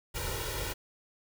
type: noise with comb filter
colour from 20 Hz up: pink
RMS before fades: -35 dBFS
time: 0.14-0.74 s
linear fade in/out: 20 ms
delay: 2.1 ms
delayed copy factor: +0.9
effects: none